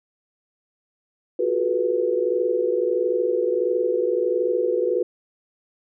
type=tone cluster; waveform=sine; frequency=353.4 / 374.9 / 427.4 / 489.7 Hz; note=F4 / F#4 / G#4 / B4; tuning=+21 / +23 / +50 / -15 cents; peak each=-26 / -25 / -27 / -22 dBFS; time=1.39-5.03 s; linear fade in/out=5 ms; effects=none